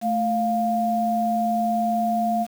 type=tone pair together; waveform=sine; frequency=220 / 700.9 Hz; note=A3 / F5; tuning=0 / +6 cents; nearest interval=octave + minor sixth; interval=2006 cents; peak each=-24 / -21 dBFS; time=0.01-2.47 s; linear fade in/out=50 ms; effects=7-bit